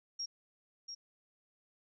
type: tone with echo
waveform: sine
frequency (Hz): 5588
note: F8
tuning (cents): 0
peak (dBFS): -36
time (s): 0.19-0.26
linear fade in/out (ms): 10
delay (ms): 690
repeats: 1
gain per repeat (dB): -6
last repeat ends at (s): 0.95
effects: none